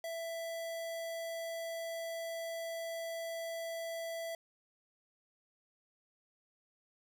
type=tone; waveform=square; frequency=663 Hz; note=E5; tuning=10 cents sharp; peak=-39 dBFS; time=0.04-4.35 s; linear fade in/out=2 ms; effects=none